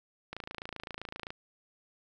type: click train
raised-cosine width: 0.3 ms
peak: -23 dBFS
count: 28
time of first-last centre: 0.33-1.305 s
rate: 27.7 Hz
effects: none